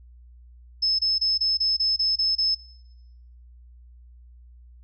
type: tone bursts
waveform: sine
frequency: 5220 Hz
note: E8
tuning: 18 cents flat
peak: -19 dBFS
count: 9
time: 0.82-2.55 s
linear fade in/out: 10 ms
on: 170 ms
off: 25 ms
effects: noise-tail reverb RT60 0.9 s tail -20 dB re dry + added 60 Hz sine -46 dBFS peak until 4.83 s